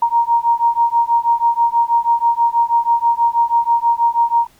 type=beating tone pair; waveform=sine; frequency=932.3 / 938.5 Hz; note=A#5 / A#5; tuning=0 / +11 cents; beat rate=6.2 Hz; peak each=-15 / -15 dBFS; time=0.02-4.47 s; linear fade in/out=5 ms; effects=pink hiss -52 dBFS RMS until 4.59 s